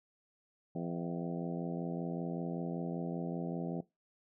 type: harmonic tone with a mistuned harmonic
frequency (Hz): 85.2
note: F2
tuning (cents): -42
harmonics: 2 / 3 / 4 / 5 / 6 / 7 / 8 / 9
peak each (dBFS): -38 / -42 / -44 / -46 / -48 / -49 / -50 / -51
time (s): 0.75-3.81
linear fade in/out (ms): 5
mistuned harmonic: 7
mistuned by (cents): +70
effects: noise-tail reverb RT60 0.2 s tail -19 dB re dry